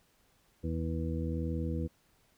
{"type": "harmonic tone", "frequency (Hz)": 81.2, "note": "E2", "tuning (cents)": -26, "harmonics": [1, 2, 3, 4, 6], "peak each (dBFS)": [-34, -37, -39, -40, -42], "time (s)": [0.63, 1.88], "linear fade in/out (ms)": 20, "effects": ["pink hiss -69 dBFS RMS until 2.37 s"]}